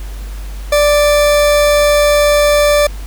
40% pulse tone, 587.3 Hz, D5, in tune, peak -7 dBFS, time 0.72-2.87 s, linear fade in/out 5 ms, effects added 49 Hz sine -22 dBFS peak until 3.06 s + pink hiss -37 dBFS RMS until 3.06 s

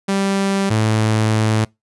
sawtooth tone pair in turn, 196 / 109.34 Hz, G3 / A2, 0 / -10 cents, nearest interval minor seventh, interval 1010 cents, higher first, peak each -12 / -10 dBFS, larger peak second, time 0.08-0.7 / 0.7-1.65 s, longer second, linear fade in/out 10 ms, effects noise-tail reverb RT60 0.2 s tail -25 dB re dry + resampled to 24000 Hz

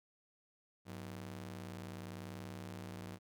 sawtooth ring-modulated tone, 140.6 Hz, C#3, 25 cents sharp, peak -38 dBFS, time 0.85-3.19 s, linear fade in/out 50 ms, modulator 40.4 Hz, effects none

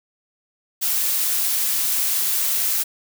blue noise, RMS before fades -21 dBFS, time 0.81-2.84 s, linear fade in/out 20 ms, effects none

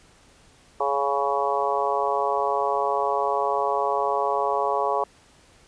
harmonic tone, 140 Hz, C#3, 18 cents sharp, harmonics 3 / 4 / 5 / 6 / 7 / 8, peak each -28 / -28 / -28 / -28 / -28 / -28 dBFS, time 0.8-5.04 s, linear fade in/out 5 ms, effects pink hiss -55 dBFS RMS until 5.67 s + resampled to 22050 Hz

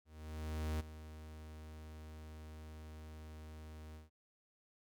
45% pulse tone with ADSR envelope, 77.78 Hz, D#2, in tune, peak -35 dBFS, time 0.05-4.1 s, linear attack 750 ms, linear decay 14 ms, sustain -14 dB, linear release 150 ms, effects none

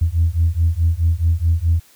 sine beating tone pair, 81 / 85.7 Hz, E2 / F2, -30 / -32 cents, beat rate 4.7 Hz, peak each -16 dBFS, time 0.01-1.8 s, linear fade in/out 10 ms, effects tanh soft clip ceiling -7 dBFS + white hiss -51 dBFS RMS until 1.95 s

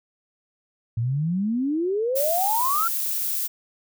sine exponential sweep, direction up, 110 to 1396.9 Hz, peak -21 dBFS, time 0.97-2.88 s, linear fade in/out 5 ms
violet noise, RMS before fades -26 dBFS, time 2.15-3.48 s, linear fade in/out 20 ms
effects none

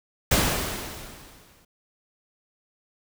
pink noise with exponential decay, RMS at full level -19 dBFS, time 0.31-1.65 s, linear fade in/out 5 ms, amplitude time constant 290 ms, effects none

